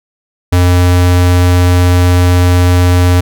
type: tone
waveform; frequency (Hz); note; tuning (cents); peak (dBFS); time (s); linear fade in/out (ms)
square; 89.2; F2; +37; -6; 0.52-3.21; 10
effects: none